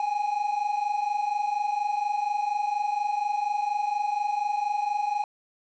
triangle tone pair together, 808.8 / 833 Hz, G#5 / G#5, -46 / +5 cents, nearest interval minor second, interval 51 cents, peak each -28 / -24 dBFS, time 0-5.24 s, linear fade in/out 2 ms, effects resampled to 16000 Hz + 9-bit

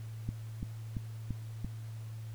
click train, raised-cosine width 5 ms, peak -23 dBFS, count 5, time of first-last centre 0.29-1.646 s, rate 2.95 Hz, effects added 111 Hz sine -40 dBFS peak until 2.34 s + pink hiss -59 dBFS RMS until 2.34 s

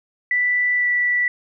sine tone with pitch glide, 1975.5 to 1961.9 Hz, B6 to B6, 0 to -12 cents, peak -16 dBFS, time 0.31-1.28 s, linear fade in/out 2 ms, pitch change -12 cents, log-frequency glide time 0.76-0.87 s, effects none

